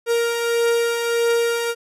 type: beating tone pair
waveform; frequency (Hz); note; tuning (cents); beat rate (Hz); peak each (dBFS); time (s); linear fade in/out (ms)
45% pulse; 466.2 / 467.8; A#4 / A#4; 0 / +6; 1.6; -26 / -18; 0.06-1.75; 50
effects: resampled to 32000 Hz